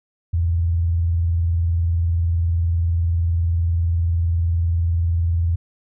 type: tone with vibrato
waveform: sine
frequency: 84.6 Hz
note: E2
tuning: 45 cents sharp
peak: -16 dBFS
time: 0.33-5.56 s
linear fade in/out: 10 ms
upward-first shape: sine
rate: 20 Hz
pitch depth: 140 cents each way
effects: none